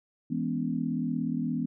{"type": "chord", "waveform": "sine", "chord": "C# minor seventh", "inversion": "first", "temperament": "equal with one note detuned", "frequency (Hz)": [164.81, 207.7, 246.9, 284], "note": ["E3", "G#3", "B3", "C#4"], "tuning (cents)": [0, 0, 0, 42], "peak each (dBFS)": [-33, -35, -30, -35], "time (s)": [0.3, 1.66], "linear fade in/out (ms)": 10, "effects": []}